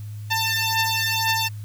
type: beating tone pair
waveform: 10% pulse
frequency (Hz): 893 / 895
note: A5 / A5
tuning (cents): +25 / +29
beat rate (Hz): 2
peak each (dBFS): -15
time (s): 0.3-1.49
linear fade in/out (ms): 20
effects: added 105 Hz sine -31 dBFS peak until 1.64 s + white hiss -53 dBFS RMS until 1.64 s